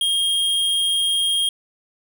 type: tone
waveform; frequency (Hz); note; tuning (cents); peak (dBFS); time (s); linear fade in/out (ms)
square; 3237; G#7; -45; -18; 0.01-1.49; 2
effects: none